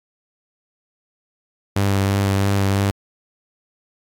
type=tone with vibrato; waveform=sawtooth; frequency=98.7 Hz; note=G2; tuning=12 cents sharp; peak=-12 dBFS; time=1.76-2.91 s; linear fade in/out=5 ms; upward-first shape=sine; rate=3 Hz; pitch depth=17 cents each way; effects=AAC 64 kbps